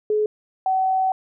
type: tone pair in turn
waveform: sine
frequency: 425 / 757.3 Hz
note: G#4 / F#5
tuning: +40 / +40 cents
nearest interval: minor seventh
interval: 1000 cents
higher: second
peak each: -17 dBFS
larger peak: neither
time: 0.1-0.26 / 0.66-1.12 s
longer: second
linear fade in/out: 2 ms
effects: none